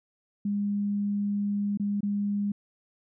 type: tone with dropouts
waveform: sine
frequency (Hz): 203.5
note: G#3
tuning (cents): -35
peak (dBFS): -25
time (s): 0.45-2.52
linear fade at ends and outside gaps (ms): 5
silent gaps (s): 1.774-1.797 / 2.007-2.03
effects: none